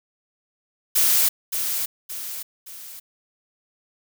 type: noise with echo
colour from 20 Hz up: blue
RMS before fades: -18 dBFS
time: 0.95-1.29 s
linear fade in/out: 10 ms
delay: 570 ms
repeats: 3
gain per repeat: -7 dB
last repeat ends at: 3 s
effects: none